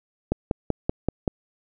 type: click train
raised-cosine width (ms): 2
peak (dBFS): -8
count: 6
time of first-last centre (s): 0.32-1.278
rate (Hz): 5.22
effects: none